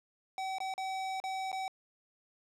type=tone with dropouts; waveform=square; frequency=763 Hz; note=G5; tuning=47 cents flat; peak=-35 dBFS; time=0.38-1.68 s; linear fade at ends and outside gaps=1 ms; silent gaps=0.584-0.603 / 0.739-0.779 / 1.201-1.239 / 1.517-1.528 s; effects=low-pass 7000 Hz 12 dB/octave